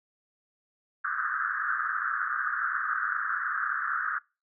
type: band-pass noise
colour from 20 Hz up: pink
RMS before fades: -30 dBFS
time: 1.04-4.19 s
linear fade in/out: 10 ms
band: 1200 to 1700 Hz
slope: 96 dB/octave
effects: noise-tail reverb RT60 0.3 s tail -26 dB re dry

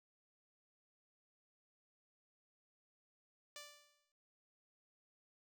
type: tone with exponential decay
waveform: 5% pulse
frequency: 587.3 Hz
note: D5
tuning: in tune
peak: -36 dBFS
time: 3.56-4.12 s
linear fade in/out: 1 ms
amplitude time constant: 120 ms
effects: none

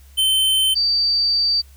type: tone pair in turn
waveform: square / sine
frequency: 3084 / 4633 Hz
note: G7 / D8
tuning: -29 / -24 cents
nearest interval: perfect fifth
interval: 705 cents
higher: second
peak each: -15 dBFS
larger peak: neither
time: 0.17-0.75 / 0.75-1.62 s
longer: second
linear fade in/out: 20 ms
effects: added 68 Hz sine -43 dBFS peak until 1.76 s + white hiss -54 dBFS RMS until 1.76 s

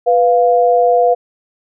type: tone pair together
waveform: sine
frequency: 493.9 / 698.5 Hz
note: B4 / F5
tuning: 0 / 0 cents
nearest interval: tritone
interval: 600 cents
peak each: -11 dBFS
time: 0.06-1.15 s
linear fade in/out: 20 ms
effects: none

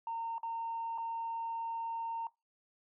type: tone with dropouts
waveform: sine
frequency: 916 Hz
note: A#5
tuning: 31 cents flat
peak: -34 dBFS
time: 0.07-2.27 s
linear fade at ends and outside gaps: 2 ms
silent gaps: 0.382-0.431 / 0.978-0.982 s
effects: noise-tail reverb RT60 0.2 s tail -20 dB re dry + tanh soft clip ceiling -31 dBFS

